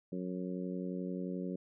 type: harmonic tone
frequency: 91.4 Hz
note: F#2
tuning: 21 cents flat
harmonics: 2 / 3 / 4 / 5 / 6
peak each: -38 / -42 / -44 / -46 / -48 dBFS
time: 0.12-1.56 s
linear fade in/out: 5 ms
effects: none